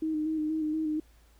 sine tone with vibrato, 311.1 Hz, D#4, in tune, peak -27 dBFS, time 0.02-1 s, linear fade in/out 5 ms, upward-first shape square, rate 4.2 Hz, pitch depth 27 cents each way, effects added 55 Hz sine -57 dBFS peak until 1.39 s + pink hiss -65 dBFS RMS until 1.39 s

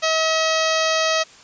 harmonic tone with a mistuned harmonic, 640 Hz, D#5, 49 cents sharp, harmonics 1 / 2 / 3 / 4 / 5 / 6 / 7 / 8 / 9 / 10, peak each -21 / -24 / -26 / -27 / -28 / -29 / -29 / -30 / -31 / -31 dBFS, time 0.02-1.24 s, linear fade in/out 20 ms, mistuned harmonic 8, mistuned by -20 cents, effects white hiss -46 dBFS RMS until 1.43 s + resampled to 16000 Hz

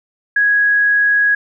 sine tone, 1661.2 Hz, G#6, in tune, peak -10 dBFS, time 0.36-1.35 s, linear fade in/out 5 ms, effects none

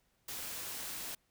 white noise, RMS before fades -42 dBFS, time 0.28-1.15 s, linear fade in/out 5 ms, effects pink hiss -75 dBFS RMS until 1.3 s

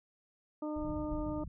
harmonic tone, 303.2 Hz, D#4, 45 cents flat, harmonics 1 / 2 / 3 / 4, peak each -36 / -41 / -47 / -49 dBFS, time 0.62-1.44 s, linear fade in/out 5 ms
pink low-pass noise, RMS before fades -42 dBFS, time 0.76-1.48 s, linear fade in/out 5 ms, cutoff 190 Hz, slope 96 dB/octave
effects none

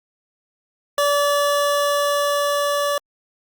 25% pulse tone with level ramp, 576 Hz, D5, 34 cents flat, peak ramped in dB -12 to -15 dBFS, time 0.98-2.98 s, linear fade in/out 2 ms, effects Opus 48 kbps

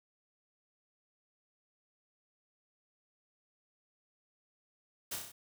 white noise with echo, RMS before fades -38 dBFS, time 5.11-5.16 s, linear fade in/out 10 ms, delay 32 ms, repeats 5, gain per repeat -3 dB, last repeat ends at 5.32 s, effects none

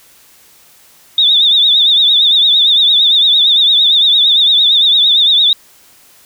sine tone with vibrato, 3622 Hz, A7, 49 cents sharp, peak -6 dBFS, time 1.18-5.53 s, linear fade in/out 2 ms, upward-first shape triangle, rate 8.8 Hz, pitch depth 110 cents each way, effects white hiss -45 dBFS RMS until 6.25 s

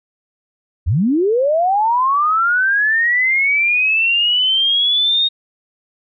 sine linear sweep, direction up, 65.41 to 3729 Hz, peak -12 dBFS, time 0.86-5.29 s, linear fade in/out 20 ms, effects none

